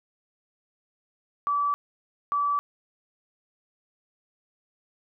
sine tone pair in turn, 1153 / 1153 Hz, D6 / D6, -32 / -32 cents, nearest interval unison, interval 0 cents, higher neither, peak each -22 dBFS, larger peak neither, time 1.47-1.74 / 2.32-2.59 s, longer neither, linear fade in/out 0 ms, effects none

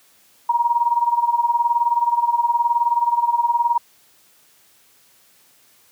sine tone with tremolo, 947 Hz, A#5, 27 cents sharp, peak -12 dBFS, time 0.49-3.78 s, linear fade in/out 5 ms, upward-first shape sine, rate 19 Hz, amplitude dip 80%, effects white hiss -55 dBFS RMS until 5.91 s + high-pass 80 Hz 12 dB/octave

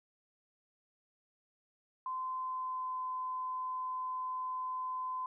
sine tone with pitch glide, 1031 to 1022.7 Hz, C6 to C6, -26 to -40 cents, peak -35 dBFS, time 2.06-5.26 s, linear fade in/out 2 ms, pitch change -14 cents, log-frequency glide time 2.36-3.01 s, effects none

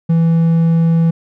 triangle tone, 165.3 Hz, E3, 5 cents sharp, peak -7 dBFS, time 0.09-1.11 s, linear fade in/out 10 ms, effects none

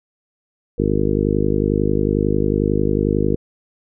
harmonic tone, 51.1 Hz, G#1, 27 cents flat, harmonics 1 / 2 / 3 / 4 / 5 / 6 / 7 / 8 / 9, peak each -24 / -24 / -24 / -24 / -24 / -24 / -24 / -24 / -24 dBFS, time 0.78-3.36 s, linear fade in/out 10 ms, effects none

